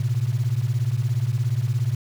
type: beating tone pair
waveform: sine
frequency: 111.8 / 128.8 Hz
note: A2 / C3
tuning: +28 / -27 cents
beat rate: 17 Hz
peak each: -22 dBFS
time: 0-1.95 s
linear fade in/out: 5 ms
effects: tanh soft clip ceiling -13 dBFS + 7-bit